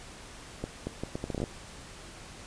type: accelerating click train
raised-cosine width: 2 ms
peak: -19 dBFS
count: 12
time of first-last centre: 0.64-1.439 s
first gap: 230 ms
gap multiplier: 0.72
effects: pink hiss -47 dBFS RMS until 2.46 s + resampled to 22050 Hz